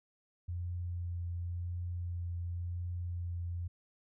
sine tone with vibrato, 87.31 Hz, F2, in tune, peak -35 dBFS, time 0.48-3.68 s, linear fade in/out 10 ms, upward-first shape triangle, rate 0.93 Hz, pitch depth 16 cents each way, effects none

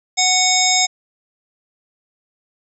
harmonic tone, 740 Hz, F#5, in tune, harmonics 1 / 3 / 5 / 7 / 9 / 10, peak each -20 / -20 / -20 / -20 / -20 / -20 dBFS, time 0.17-0.87 s, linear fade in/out 20 ms, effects none

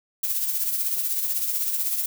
violet noise with tremolo, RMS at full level -23 dBFS, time 0.23-2.06 s, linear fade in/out 5 ms, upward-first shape triangle, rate 16 Hz, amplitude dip 55%, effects none

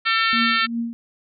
harmonic tone, 449.5 Hz, A4, 37 cents sharp, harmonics 3 / 4 / 5 / 6 / 7 / 8 / 9 / 10, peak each -21 / -23 / -25 / -27 / -28 / -29 / -30 / -31 dBFS, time 0.05-0.67 s, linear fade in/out 20 ms
sine tone with tremolo, 233.1 Hz, A#3, in tune, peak -20 dBFS, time 0.33-0.93 s, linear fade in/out 0 ms, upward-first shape triangle, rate 2.7 Hz, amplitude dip 100%
effects none

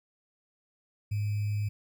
sine tone with sample-and-hold, 104 Hz, G#2, 3 cents sharp, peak -27 dBFS, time 1.11-1.69 s, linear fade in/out 10 ms, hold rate 2450 Hz, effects none

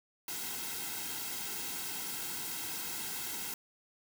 white noise with comb filter, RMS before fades -39 dBFS, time 0.28-3.54 s, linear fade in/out 2 ms, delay 1.7 ms, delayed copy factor -0.8, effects none

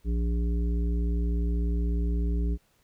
harmonic tone, 58.27 Hz, A#1, in tune, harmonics 1 / 3 / 5 / 7, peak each -24 / -34 / -38 / -41 dBFS, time 0.04-2.58 s, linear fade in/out 50 ms, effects pink hiss -67 dBFS RMS until 2.83 s

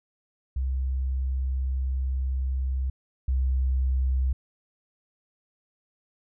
sine tone pair in turn, 65.41 / 65 Hz, C2 / C2, 0 / -11 cents, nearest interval unison, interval 11 cents, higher first, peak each -24 / -21 dBFS, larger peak second, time 0.56-2.9 / 3.28-4.33 s, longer first, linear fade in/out 5 ms, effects none

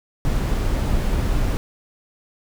brown noise, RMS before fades -20 dBFS, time 0.25-1.57 s, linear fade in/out 0 ms, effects none

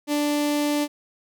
sawtooth tone with notch filter, 293.7 Hz, D4, in tune, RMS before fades -23 dBFS, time 0.07-0.88 s, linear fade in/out 50 ms, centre 1400 Hz, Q 1.7, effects none

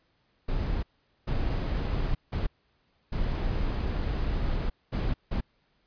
brown noise bursts at uneven times, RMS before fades -28 dBFS, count 6, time 0.48-0.83 / 1.27-2.15 / 2.32-2.47 / 3.12-4.7 / 4.92-5.14 / 5.31-5.41 s, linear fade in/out 10 ms, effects pink hiss -70 dBFS RMS until 5.86 s + resampled to 11025 Hz

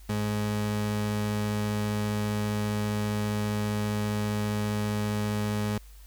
30% pulse tone pair together, 105 / 210 Hz, G#2 / G#3, +19 / +19 cents, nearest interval octave, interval 1200 cents, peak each -26 / -31 dBFS, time 0.09-5.78 s, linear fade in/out 5 ms, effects added 50 Hz sine -46 dBFS peak until 6.06 s + white hiss -58 dBFS RMS until 6.06 s

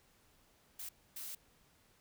blue noise bursts at uneven times, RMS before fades -45 dBFS, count 2, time 0.79-0.89 / 1.16-1.35 s, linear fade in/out 5 ms, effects pink hiss -69 dBFS RMS until 2 s

